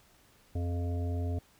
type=harmonic tone with a mistuned harmonic; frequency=87.5 Hz; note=F2; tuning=4 cents sharp; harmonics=1 / 3 / 5 / 7 / 8; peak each=-30 / -40 / -44 / -47 / -48 dBFS; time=0.55-1.39 s; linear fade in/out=5 ms; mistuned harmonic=5; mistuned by=-32 cents; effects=pink hiss -63 dBFS RMS until 1.59 s